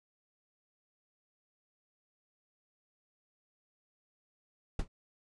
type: noise with exponential decay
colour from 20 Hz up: brown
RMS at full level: -25 dBFS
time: 4.79-4.88 s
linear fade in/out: 5 ms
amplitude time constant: 19 ms
effects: resampled to 22050 Hz